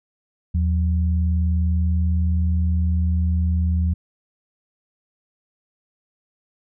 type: tone pair together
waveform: sine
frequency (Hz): 80.1 / 179.82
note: E2 / F#3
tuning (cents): -49 / -49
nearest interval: octave + major second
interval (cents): 1400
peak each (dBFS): -17 / -26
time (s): 0.54-3.94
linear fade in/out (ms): 10
effects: none